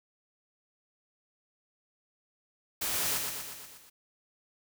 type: noise with echo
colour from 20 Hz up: white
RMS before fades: -32 dBFS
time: 2.81-3.18 s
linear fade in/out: 10 ms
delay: 120 ms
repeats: 6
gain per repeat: -4 dB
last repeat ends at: 3.9 s
effects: none